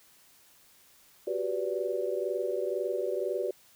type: chord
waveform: sine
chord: G major seventh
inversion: third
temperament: equal with one note detuned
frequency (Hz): 370 / 392 / 493.9 / 580.2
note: F#4 / G4 / B4 / D5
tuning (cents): 0 / 0 / 0 / -21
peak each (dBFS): -34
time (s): 1.27-3.51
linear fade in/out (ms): 5
effects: white hiss -60 dBFS RMS until 3.75 s